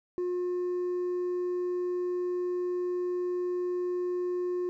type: tone with hard clipping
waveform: triangle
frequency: 358 Hz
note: F4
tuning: 43 cents sharp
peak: -27 dBFS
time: 0.18-4.69 s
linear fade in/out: 0 ms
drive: 1 dB
effects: none